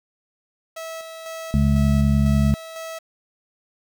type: tone with tremolo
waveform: sawtooth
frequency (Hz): 650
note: E5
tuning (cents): -24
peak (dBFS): -27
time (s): 0.76-2.99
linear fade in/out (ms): 10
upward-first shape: square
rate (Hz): 2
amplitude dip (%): 40
type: harmonic tone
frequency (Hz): 70.2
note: C#2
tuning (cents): +22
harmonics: 1 / 2 / 3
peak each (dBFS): -19 / -19 / -19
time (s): 1.54-2.54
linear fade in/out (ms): 0
effects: 8-bit